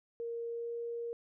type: tone with pitch glide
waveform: sine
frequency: 466.2 to 468.9 Hz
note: A#4 to A#4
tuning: 0 to +10 cents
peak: -36 dBFS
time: 0.2-1.13 s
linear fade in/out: 0 ms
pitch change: +10 cents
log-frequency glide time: 0.48-0.71 s
effects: none